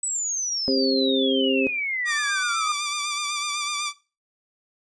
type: exponential sweep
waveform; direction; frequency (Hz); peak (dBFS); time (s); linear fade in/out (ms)
sine; down; 8040 to 1204; -24; 0.03-2.72; 2
type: harmonic tone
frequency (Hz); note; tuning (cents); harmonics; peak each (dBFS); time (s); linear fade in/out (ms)
132.8; C3; +26; 2 / 3 / 4; -22 / -25 / -26; 0.68-1.67; 0
type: tone with vibrato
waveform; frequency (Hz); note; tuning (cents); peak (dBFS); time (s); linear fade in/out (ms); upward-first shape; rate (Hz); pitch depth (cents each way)
10% pulse; 1181; D6; +9; -17; 2.05-3.93; 50; sine; 8; 37
effects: noise-tail reverb RT60 0.3 s tail -17 dB re dry + resampled to 22050 Hz